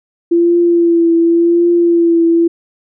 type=tone with vibrato; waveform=sine; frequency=339.4 Hz; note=F4; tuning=49 cents flat; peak=-7 dBFS; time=0.31-2.48 s; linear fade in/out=10 ms; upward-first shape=triangle; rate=0.9 Hz; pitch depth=34 cents each way; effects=none